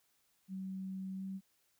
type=tone with pitch glide; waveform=sine; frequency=190 to 191.87 Hz; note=F#3 to G3; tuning=+46 to -37 cents; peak=-39 dBFS; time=0.48-1.41 s; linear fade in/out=50 ms; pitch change=+17 cents; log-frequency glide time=1.15-1.24 s; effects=white hiss -75 dBFS RMS until 1.79 s